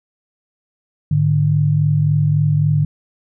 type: tone pair together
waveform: sine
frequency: 105.66 / 149.3 Hz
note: G#2 / D3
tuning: +30 / +29 cents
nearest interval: tritone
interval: 599 cents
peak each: -18 / -13 dBFS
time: 1.11-2.85 s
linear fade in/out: 5 ms
effects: none